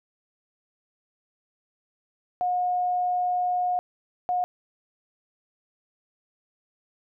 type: tone bursts at uneven times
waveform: sine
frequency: 721 Hz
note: F#5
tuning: 45 cents flat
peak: -22 dBFS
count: 2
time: 2.41-3.79 / 4.29-4.44 s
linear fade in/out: 0 ms
effects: none